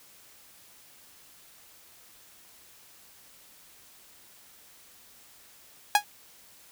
sawtooth tone with exponential decay, 828 Hz, G#5, 5 cents flat, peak -10 dBFS, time 5.95-6.04 s, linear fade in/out 2 ms, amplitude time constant 18 ms, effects white hiss -55 dBFS RMS until 6.71 s

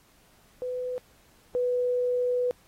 sine tone pair in turn, 501 / 494.4 Hz, B4 / B4, +25 / +2 cents, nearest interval unison, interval 23 cents, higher first, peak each -29 / -23 dBFS, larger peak second, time 0.62-0.98 / 1.55-2.51 s, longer second, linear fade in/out 0 ms, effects pink hiss -61 dBFS RMS until 2.67 s + AAC 48 kbps

